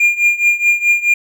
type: tone with tremolo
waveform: triangle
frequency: 2408 Hz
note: D7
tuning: 43 cents sharp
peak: -5 dBFS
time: 0-1.14 s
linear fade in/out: 5 ms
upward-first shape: triangle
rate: 4.7 Hz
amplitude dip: 90%
effects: none